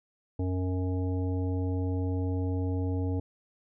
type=harmonic tone; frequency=92 Hz; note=F#2; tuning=9 cents flat; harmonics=1 / 3 / 5 / 7 / 9; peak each=-28 / -33 / -38 / -46 / -47 dBFS; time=0.39-3.2 s; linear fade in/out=5 ms; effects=none